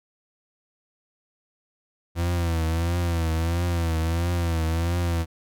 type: tone with vibrato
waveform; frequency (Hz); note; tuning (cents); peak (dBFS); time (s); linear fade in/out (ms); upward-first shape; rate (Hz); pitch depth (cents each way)
40% pulse; 83.9; E2; +31; -21; 2.15-5.26; 50; triangle; 1.5; 83
effects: none